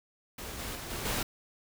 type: noise with level steps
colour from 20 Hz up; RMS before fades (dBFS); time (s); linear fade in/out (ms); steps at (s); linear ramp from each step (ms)
pink; -41 / -38 / -41 / -37 / -32; 0.38-1.23; 5; 0.59 / 0.75 / 0.9 / 1.05; 5
effects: none